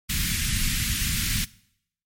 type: band-stop noise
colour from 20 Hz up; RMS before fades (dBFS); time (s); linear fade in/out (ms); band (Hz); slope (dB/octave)
pink; -25; 0.09-1.45; 10; 210 to 1800; 24
effects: noise-tail reverb RT60 0.7 s tail -21 dB re dry + MP3 64 kbps